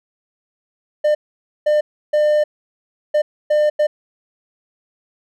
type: tone bursts at uneven times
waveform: triangle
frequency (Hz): 601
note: D5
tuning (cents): +40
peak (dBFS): -10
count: 6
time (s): 1.04-1.15 / 1.66-1.81 / 2.13-2.44 / 3.14-3.22 / 3.5-3.7 / 3.79-3.87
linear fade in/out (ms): 10
effects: none